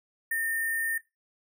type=tone with sample-and-hold; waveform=sine; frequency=1821 Hz; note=A#6; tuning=41 cents flat; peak=-26 dBFS; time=0.31-0.98 s; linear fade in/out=5 ms; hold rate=11025 Hz; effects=noise-tail reverb RT60 0.2 s tail -18 dB re dry